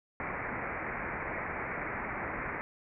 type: low-pass noise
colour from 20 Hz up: white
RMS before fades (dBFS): -37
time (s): 0.2-2.61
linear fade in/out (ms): 0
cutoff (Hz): 2300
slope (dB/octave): 96
effects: none